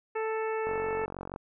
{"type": "harmonic tone", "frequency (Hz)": 440.8, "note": "A4", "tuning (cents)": 3, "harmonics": [1, 2, 3, 4, 5, 6], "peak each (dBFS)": [-30, -36, -40, -42, -44, -46], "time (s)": [0.15, 1.06], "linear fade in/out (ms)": 10}
{"type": "click train", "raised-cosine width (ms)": 1, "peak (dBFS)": -24, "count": 33, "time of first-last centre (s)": [0.67, 1.361], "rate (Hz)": 46.3}
{"effects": []}